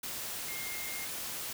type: tone in noise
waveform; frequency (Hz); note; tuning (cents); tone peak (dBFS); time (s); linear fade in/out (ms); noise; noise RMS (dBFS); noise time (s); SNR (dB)
sine; 2126; C7; +27; -42; 0.48-1.05; 5; white; -39; 0.03-1.53; -6
effects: none